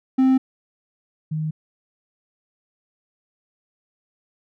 triangle / sine tone pair in turn, 262 / 155.79 Hz, C4 / D#3, +2 / +3 cents, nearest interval major sixth, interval 899 cents, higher first, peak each -11 / -22 dBFS, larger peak first, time 0.18-0.38 / 1.31-1.51 s, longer neither, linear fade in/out 10 ms, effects none

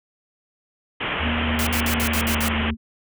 white low-pass noise, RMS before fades -26 dBFS, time 1-2.71 s, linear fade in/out 10 ms, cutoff 3200 Hz, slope 96 dB/octave
harmonic tone, 77.78 Hz, D#2, in tune, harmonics 1 / 3 / 5, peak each -25 / -41 / -46 dBFS, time 1.19-2.75 s, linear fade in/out 20 ms
sine tone with pitch glide, 236.2 to 224.9 Hz, A#3 to A3, +23 to +38 cents, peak -25 dBFS, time 1.22-2.77 s, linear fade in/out 50 ms, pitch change -85 cents, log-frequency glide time 1.74-2.58 s
white noise bursts, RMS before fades -27 dBFS, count 7, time 1.59-2.483 s, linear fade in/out 0 ms, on 77 ms, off 59 ms
effects none

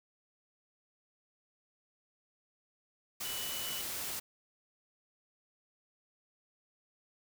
sine tone in noise, 2965 Hz, F#7, 3 cents sharp, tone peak -42 dBFS, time 3.24-3.82 s, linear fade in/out 10 ms, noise white, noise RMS -39 dBFS, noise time 3.2-4.2 s, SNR -6 dB, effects none

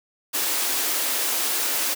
white high-pass noise, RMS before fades -24 dBFS, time 0.33-1.95 s, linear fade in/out 20 ms, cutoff 250 Hz, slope 48 dB/octave, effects none

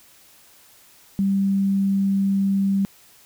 sine tone, 196 Hz, G3, in tune, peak -17 dBFS, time 1.19-2.85 s, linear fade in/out 0 ms, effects white hiss -52 dBFS RMS until 3.25 s

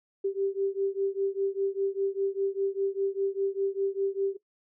sine beating tone pair, 390 / 395 Hz, G4 / G4, -9 / +13 cents, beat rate 5 Hz, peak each -29 / -30 dBFS, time 0.24-4.37 s, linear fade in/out 10 ms, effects noise-tail reverb RT60 0.1 s tail -17 dB re dry

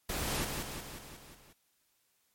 pink noise with echo, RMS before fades -35 dBFS, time 0.09-0.45 s, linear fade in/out 5 ms, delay 180 ms, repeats 6, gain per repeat -4 dB, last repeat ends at 1.53 s, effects white hiss -74 dBFS RMS until 2.34 s + MP3 64 kbps

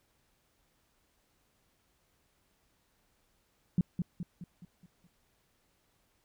sine tone with echo, 175.4 Hz, F3, 8 cents sharp, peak -22 dBFS, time 3.78-3.81 s, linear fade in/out 2 ms, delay 210 ms, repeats 6, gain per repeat -6 dB, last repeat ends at 5.07 s, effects pink hiss -73 dBFS RMS until 6.24 s

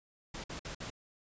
pink noise bursts, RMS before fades -42 dBFS, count 4, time 0.34-0.902 s, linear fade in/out 5 ms, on 100 ms, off 54 ms, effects resampled to 16000 Hz

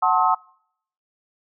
sine chord, F# diminished seventh, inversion none, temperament just, 740 / 888 / 1065.6 / 1278.7 Hz, F#5 / A5 / C6 / Eb6, 0 / +16 / +31 / +47 cents, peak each -21 dBFS, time 0.02-0.35 s, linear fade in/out 10 ms, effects noise-tail reverb RT60 0.7 s tail -26 dB re dry

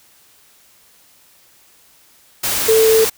sine tone in noise, 444 Hz, A4, 16 cents sharp, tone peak -9 dBFS, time 2.68-3.05 s, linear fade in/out 10 ms, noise white, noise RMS -19 dBFS, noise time 2.43-3.1 s, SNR +7 dB, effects white hiss -51 dBFS RMS until 3.17 s

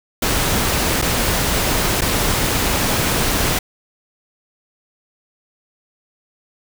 pink noise with dropouts, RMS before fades -18 dBFS, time 0.22-3.59 s, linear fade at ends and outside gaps 5 ms, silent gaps 1.017-1.022 / 2.01-2.017 s, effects none

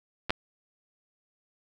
clicks, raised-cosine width 0.3 ms, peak -15 / -8 dBFS, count 2, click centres 0.296 / 0.305 s, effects none

